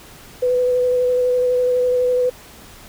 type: tone with vibrato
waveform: sine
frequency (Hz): 498.3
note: B4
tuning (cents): +15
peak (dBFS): -14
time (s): 0.42-2.3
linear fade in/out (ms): 10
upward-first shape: square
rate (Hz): 12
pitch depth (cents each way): 11
effects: pink hiss -42 dBFS RMS until 2.88 s